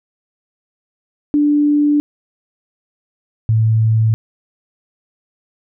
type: tone pair in turn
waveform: sine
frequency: 293.7 / 111.03 Hz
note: D4 / A2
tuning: 0 / +16 cents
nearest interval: octave + perfect fourth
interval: 1684 cents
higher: first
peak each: -10 dBFS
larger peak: neither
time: 1.34-2 / 3.49-4.14 s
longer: first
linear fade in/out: 0 ms
effects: none